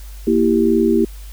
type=chord; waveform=sine; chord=E diminished; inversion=second; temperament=equal; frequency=233.1 / 329.6 / 392 Hz; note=Bb3 / E4 / G4; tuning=0 / 0 / 0 cents; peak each=-16 dBFS; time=0.27-1.05 s; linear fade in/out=5 ms; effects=added 50 Hz sine -31 dBFS peak until 1.32 s + white hiss -45 dBFS RMS until 1.32 s